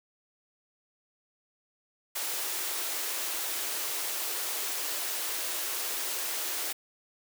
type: high-pass noise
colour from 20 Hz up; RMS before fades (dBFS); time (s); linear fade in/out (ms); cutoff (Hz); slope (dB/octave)
white; -33; 2.15-6.73; 10; 300; 48
effects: none